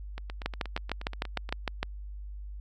two click trains, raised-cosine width 0.3 ms, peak -23 / -13 dBFS, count 12 / 10, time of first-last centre 0.18-1.491 / 0.46-1.83 s, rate 8.39 / 6.57 Hz, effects added 50 Hz sine -38 dBFS peak until 2.6 s

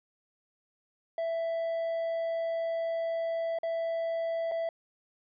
triangle tone with dropouts, 662 Hz, E5, 7 cents sharp, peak -27 dBFS, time 1.18-4.69 s, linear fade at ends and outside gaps 2 ms, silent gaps 3.587-3.632 / 4.514-4.518 s, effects resampled to 11025 Hz

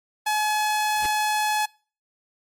sawtooth tone, 850 Hz, G#5, 40 cents sharp, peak -17 dBFS, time 0.26-1.66 s, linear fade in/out 10 ms
pink noise with exponential growth, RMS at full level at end -31 dBFS, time 0.93-1.06 s, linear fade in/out 0 ms, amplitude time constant 28 ms
effects noise-tail reverb RT60 0.4 s tail -25 dB re dry + MP3 64 kbps

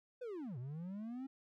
triangle linear two-way sweep, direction down then up, 517 to 116.8 to 272.9 Hz, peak -40 dBFS, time 0.21-1.27 s, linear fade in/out 10 ms, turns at 0.58 s, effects none

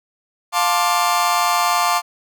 40% pulse chord, D minor seventh, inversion first, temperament just, 704.8 / 881 / 1057.2 / 1174.7 Hz, F5 / A5 / C6 / D6, +16 / +2 / +18 / 0 cents, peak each -20 / -21 / -21 / -19 dBFS, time 0.52-2.02 s, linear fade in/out 50 ms, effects none

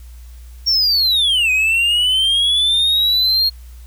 triangle linear two-way sweep, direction down then up, 5580 to 2489 to 4272 Hz, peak -11 dBFS, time 0.66-3.5 s, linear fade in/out 20 ms, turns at 1.51 s, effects added 60 Hz sine -34 dBFS peak until 3.86 s + white hiss -51 dBFS RMS until 3.86 s

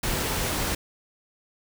pink noise, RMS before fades -27 dBFS, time 0.03-0.75 s, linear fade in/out 5 ms, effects none

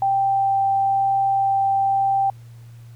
sine tone, 784 Hz, G5, in tune, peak -16 dBFS, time 0.02-2.3 s, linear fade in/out 2 ms, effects added 117 Hz sine -39 dBFS peak until 2.95 s + pink hiss -57 dBFS RMS until 2.95 s

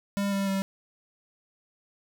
square tone with pitch steps, 200 / 197.02 / 194.08 Hz, G3 / G3 / G3, +35 / +9 / -17 cents, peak -26 dBFS, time 0.17-0.62 s, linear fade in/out 0 ms, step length 150 ms, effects none

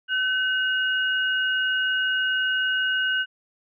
sine tone pair together, 1521.4 / 2872 Hz, F#6 / F7, +48 / +48 cents, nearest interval major seventh, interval 1100 cents, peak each -22 / -26 dBFS, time 0.08-3.26 s, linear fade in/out 50 ms, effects none

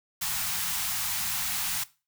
white band-stop noise, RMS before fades -30 dBFS, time 0.21-1.84 s, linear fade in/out 10 ms, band 210 to 730 Hz, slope 48 dB/octave, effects noise-tail reverb RT60 0.3 s tail -18 dB re dry

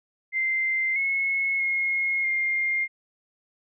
sine tone with pitch steps, 2085 / 2182 / 2156 / 2116 Hz, C7 / C#7 / C#7 / C7, -7 / -28 / -49 / +19 cents, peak -22 dBFS, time 0.32-2.88 s, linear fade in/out 50 ms, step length 640 ms, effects none

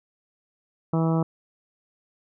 harmonic tone, 162.9 Hz, E3, 20 cents flat, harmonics 1 / 2 / 3 / 4 / 5 / 6 / 7 / 8, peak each -21 / -27 / -31 / -33 / -35 / -37 / -38 / -39 dBFS, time 0.93-1.23 s, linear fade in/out 5 ms, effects none

